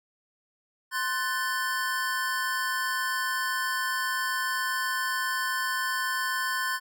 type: chord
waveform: square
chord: F# diminished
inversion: second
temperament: equal with one note detuned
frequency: 1046.5 / 1500.6 / 1760 Hz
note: C6 / F#6 / A6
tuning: 0 / +24 / 0 cents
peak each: -32 dBFS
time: 0.91-6.8 s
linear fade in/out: 50 ms
effects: none